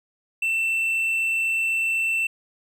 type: tone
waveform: triangle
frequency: 2678 Hz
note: E7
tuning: 27 cents sharp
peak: -19 dBFS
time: 0.42-2.27 s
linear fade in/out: 5 ms
effects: none